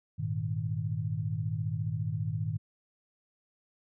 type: chord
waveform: sine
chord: Ab suspended second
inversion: none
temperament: equal with one note detuned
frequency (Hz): 101.81 / 116.54 / 155.56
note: Ab2 / Bb2 / Eb3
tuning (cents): -34 / 0 / 0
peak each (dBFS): -34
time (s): 0.18-2.58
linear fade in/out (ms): 20
effects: none